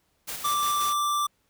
white noise with tremolo, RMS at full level -34 dBFS, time 0.27-0.94 s, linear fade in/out 20 ms, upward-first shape square, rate 5.6 Hz, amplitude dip 35%
square tone, 1174.7 Hz, D6, in tune, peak -24 dBFS, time 0.44-1.27 s, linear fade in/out 10 ms
effects pink hiss -70 dBFS RMS until 1.49 s

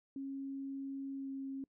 sine tone with pitch glide, 272.8 to 270.4 Hz, C#4 to C#4, -28 to -43 cents, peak -39 dBFS, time 0.16-1.64 s, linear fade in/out 2 ms, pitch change -15 cents, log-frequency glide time 1.15-1.31 s, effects noise-tail reverb RT60 0.1 s tail -26 dB re dry

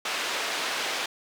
white band-pass noise, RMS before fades -30 dBFS, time 0.05-1.06 s, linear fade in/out 5 ms, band 400 to 3700 Hz, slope 12 dB/octave, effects none

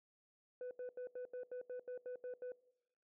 sine tone bursts, 498.5 Hz, B4, 16 cents sharp, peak -40 dBFS, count 11, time 0.61-2.52 s, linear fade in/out 2 ms, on 100 ms, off 81 ms, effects noise-tail reverb RT60 0.9 s tail -22 dB re dry + tanh soft clip ceiling -42 dBFS

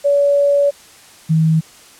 sine tone pair in turn, 569 / 159.67 Hz, C#5 / D#3, +45 / +45 cents, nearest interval octave + minor seventh, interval 2200 cents, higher first, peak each -10 dBFS, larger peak neither, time 0.04-0.71 / 1.29-1.61 s, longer first, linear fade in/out 20 ms, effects white hiss -43 dBFS RMS until 1.99 s + low-pass 10000 Hz 12 dB/octave

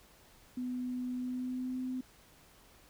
sine tone with pitch glide, 250 to 255.7 Hz, B3 to C4, +21 to -40 cents, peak -34 dBFS, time 0.57-2.01 s, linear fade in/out 5 ms, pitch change +39 cents, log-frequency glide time 1.14-1.79 s, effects pink hiss -61 dBFS RMS until 2.89 s

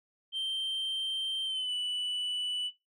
sine tone with pitch glide, 3136 to 2969 Hz, G7 to F#7, 0 to +5 cents, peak -28 dBFS, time 0.32-2.71 s, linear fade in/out 50 ms, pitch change -95 cents, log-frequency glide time 1.45-1.73 s, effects noise-tail reverb RT60 0.2 s tail -17 dB re dry + tanh soft clip ceiling -30 dBFS

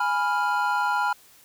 triangle chord, F diminished, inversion first, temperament equal, 830.6 / 987.8 / 1396.9 Hz, Ab5 / Cb6 / F6, 0 / 0 / 0 cents, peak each -24 dBFS, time 0-1.13 s, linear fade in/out 5 ms, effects white hiss -54 dBFS RMS until 1.44 s

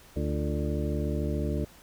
harmonic tone with a mistuned harmonic, 73.7 Hz, D2, 7 cents sharp, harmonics 1 / 2 / 3 / 4 / 5 / 6 / 8, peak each -30 / -33 / -35 / -36 / -37 / -38 / -39 dBFS, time 0.16-1.65 s, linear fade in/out 5 ms, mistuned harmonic 5, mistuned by -87 cents, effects pink hiss -54 dBFS RMS until 1.82 s

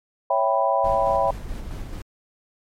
sine chord, C# half-diminished seventh, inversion none, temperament equal, 554.4 / 659.3 / 784 / 987.8 Hz, C#5 / E5 / G5 / B5, 0 / 0 / 0 / 0 cents, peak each -23 dBFS, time 0.3-1.31 s, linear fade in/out 5 ms
brown noise with tremolo, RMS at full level -31 dBFS, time 0.84-2.02 s, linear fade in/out 5 ms, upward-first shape square, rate 4.6 Hz, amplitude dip 30%
effects MP3 64 kbps

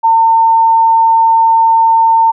sine tone, 905 Hz, A5, 48 cents sharp, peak -5 dBFS, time 0.03-2.32 s, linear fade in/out 20 ms, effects none

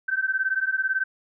sine beating tone pair, 1535 / 1553 Hz, G6 / G6, -37 / -17 cents, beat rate 18 Hz, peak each -25 dBFS, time 0.08-1.04 s, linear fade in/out 10 ms, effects none

